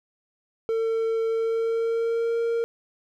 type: tone with pitch glide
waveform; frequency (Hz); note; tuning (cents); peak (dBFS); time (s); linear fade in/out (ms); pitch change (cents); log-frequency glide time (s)
triangle; 451 to 463.4; A4 to A#4; +43 to -10; -20; 0.69-2.64; 0; +47; 1.3-2.38
effects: none